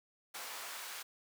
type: noise with high-pass filter sweep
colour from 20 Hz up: pink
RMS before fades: -45 dBFS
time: 0.34-1.03 s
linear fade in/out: 10 ms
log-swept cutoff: 760 to 1200 Hz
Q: 0.85
effects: none